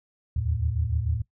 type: tone cluster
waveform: sine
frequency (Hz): 75.3 / 82 / 111.7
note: D2 / E2 / A2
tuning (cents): +44 / -9 / +27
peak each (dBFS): -28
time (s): 0.36-1.22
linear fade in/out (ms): 5
effects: noise-tail reverb RT60 0.1 s tail -19 dB re dry